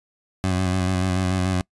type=tone with vibrato; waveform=20% pulse; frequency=92.5 Hz; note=F#2; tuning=in tune; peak=-15 dBFS; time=0.44-1.61 s; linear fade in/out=0 ms; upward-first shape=square; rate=6.9 Hz; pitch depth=29 cents each way; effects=noise-tail reverb RT60 0.1 s tail -25 dB re dry + resampled to 24000 Hz